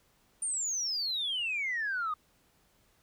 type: exponential sweep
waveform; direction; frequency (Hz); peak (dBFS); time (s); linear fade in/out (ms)
sine; down; 9210 to 1209; -29; 0.42-2.14; 5
effects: tanh soft clip ceiling -26 dBFS + pink hiss -68 dBFS RMS until 3.02 s